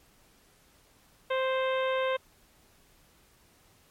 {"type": "harmonic tone", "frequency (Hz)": 523.3, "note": "C5", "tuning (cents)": 0, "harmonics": [1, 2, 3, 4, 5, 6, 7], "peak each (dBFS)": [-27, -33, -37, -39, -41, -43, -44], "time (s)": [1.3, 2.17], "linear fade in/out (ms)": 10, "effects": ["pink hiss -62 dBFS RMS until 3.9 s", "MP3 64 kbps"]}